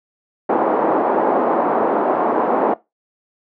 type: band-pass noise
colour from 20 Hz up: white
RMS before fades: -17 dBFS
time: 0.49-2.74 s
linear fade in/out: 5 ms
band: 250 to 930 Hz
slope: 24 dB/octave
effects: noise-tail reverb RT60 0.2 s tail -20 dB re dry